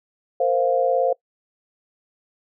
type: chord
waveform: sine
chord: Bb suspended second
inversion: none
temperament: just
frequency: 466.2 / 524.4 / 699.2 Hz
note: Bb4 / C5 / F5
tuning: 0 / +4 / +2 cents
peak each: -24 / -19 / -22 dBFS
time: 0.4-1.13 s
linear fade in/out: 5 ms
effects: noise-tail reverb RT60 0.1 s tail -23 dB re dry